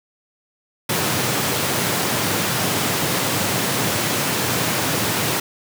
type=high-pass noise; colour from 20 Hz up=pink; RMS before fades=-21 dBFS; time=0.89-5.4 s; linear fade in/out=5 ms; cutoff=100 Hz; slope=48 dB/octave; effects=none